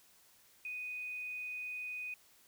sine tone, 2489 Hz, D#7, in tune, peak -39 dBFS, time 0.65-2.14 s, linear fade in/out 2 ms, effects white hiss -65 dBFS RMS until 2.47 s

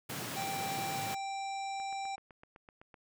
pink high-pass noise, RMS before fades -40 dBFS, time 0.09-1.15 s, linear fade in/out 10 ms, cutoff 100 Hz, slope 96 dB/octave
harmonic tone, 784 Hz, G5, in tune, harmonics 1 / 3 / 5 / 7 / 9 / 10, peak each -36 / -46 / -50 / -53 / -55 / -56 dBFS, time 0.36-2.16 s, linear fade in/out 10 ms
click train, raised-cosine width 0.5 ms, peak -38 dBFS, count 10, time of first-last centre 1.8-2.942 s, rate 7.88 Hz
effects none

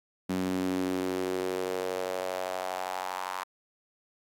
sawtooth tone with high-pass filter sweep, 92.5 Hz, F#2, in tune, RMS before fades -32 dBFS, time 0.29-3.44 s, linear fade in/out 10 ms, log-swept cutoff 220 to 1000 Hz, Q 3.4, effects AAC 64 kbps

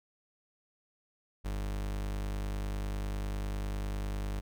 40% pulse tone, 50 Hz, G1, 35 cents sharp, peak -32 dBFS, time 1.44-4.41 s, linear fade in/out 20 ms, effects none

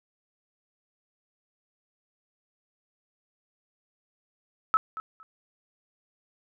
sine tone with echo, 1300 Hz, E6, 24 cents flat, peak -17 dBFS, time 4.74-4.77 s, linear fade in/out 0 ms, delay 230 ms, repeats 2, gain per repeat -15 dB, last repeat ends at 5.23 s, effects none

